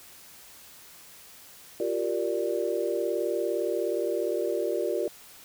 sine chord, G minor seventh, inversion third, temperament equal with one note detuned, 349.2 / 388.8 / 466.2 / 587.3 Hz, F4 / G4 / Bb4 / D5, 0 / -14 / 0 / 0 cents, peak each -31 dBFS, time 1.8-5.08 s, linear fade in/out 2 ms, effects white hiss -50 dBFS RMS until 5.44 s

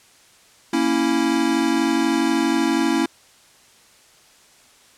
square chord, A# diminished, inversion none, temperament equal, 233.1 / 277.2 / 329.6 Hz, A#3 / C#4 / E4, 0 / 0 / 0 cents, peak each -25 / -22 / -21 dBFS, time 0.73-3.06 s, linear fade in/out 5 ms, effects white hiss -52 dBFS RMS until 4.97 s + low-pass 9000 Hz 12 dB/octave

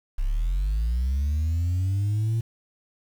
sine linear sweep, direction up, 31.06 to 115.3 Hz, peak -19 dBFS, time 0.18-2.41 s, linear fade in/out 10 ms, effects tanh soft clip ceiling -20 dBFS + 8-bit

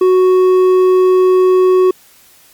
sine tone with hard clipping, 370 Hz, F#4, in tune, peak -8 dBFS, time 0.01-1.91 s, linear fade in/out 5 ms, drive 5 dB, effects white hiss -46 dBFS RMS until 2.53 s + Opus 48 kbps

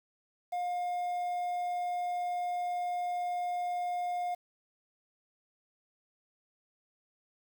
triangle tone with quantisation, 711 Hz, F5, 31 cents sharp, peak -29 dBFS, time 0.52-4.35 s, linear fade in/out 10 ms, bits 9, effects none

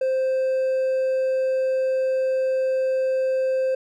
triangle tone with hard clipping, 523.3 Hz, C5, in tune, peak -20 dBFS, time 0.01-3.75 s, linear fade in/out 5 ms, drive 5 dB, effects none

